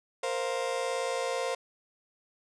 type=chord; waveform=35% pulse; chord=Bb suspended second; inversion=none; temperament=just; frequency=466.2 / 524.4 / 699.2 Hz; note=Bb4 / C5 / F5; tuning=0 / +4 / +2 cents; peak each=-33 / -30 / -35 dBFS; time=0.23-1.55 s; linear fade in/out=5 ms; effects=resampled to 22050 Hz